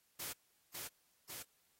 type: noise with echo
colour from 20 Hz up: white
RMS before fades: -44 dBFS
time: 0.19-0.33 s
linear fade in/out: 10 ms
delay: 550 ms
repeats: 2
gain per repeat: -2 dB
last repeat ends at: 1.43 s
effects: white hiss -75 dBFS RMS until 1.79 s + AAC 48 kbps